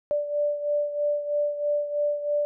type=beating tone pair; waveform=sine; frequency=586 / 589.1 Hz; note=D5 / D5; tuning=-4 / +5 cents; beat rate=3.1 Hz; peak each=-24 / -30 dBFS; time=0.11-2.45 s; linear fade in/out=0 ms; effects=none